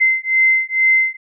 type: beating tone pair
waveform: sine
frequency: 2070 / 2072.2 Hz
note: C7 / C7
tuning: -19 / -17 cents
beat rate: 2.2 Hz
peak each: -15 dBFS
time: 0-1.17 s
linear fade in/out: 20 ms
effects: none